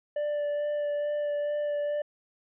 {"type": "tone with vibrato", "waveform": "triangle", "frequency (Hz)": 587.3, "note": "D5", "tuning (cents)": 0, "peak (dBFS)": -25, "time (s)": [0.16, 2.02], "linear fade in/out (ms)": 5, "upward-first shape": "sine", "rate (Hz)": 2.3, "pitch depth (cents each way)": 12, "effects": ["resampled to 8000 Hz"]}